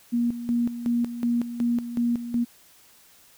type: tone with tremolo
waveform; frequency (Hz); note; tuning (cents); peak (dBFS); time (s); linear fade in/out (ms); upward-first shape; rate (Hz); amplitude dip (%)
sine; 237.8; A#3; +35; -20; 0.12-2.45; 20; square; 2.7; 70
effects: white hiss -55 dBFS RMS until 3.37 s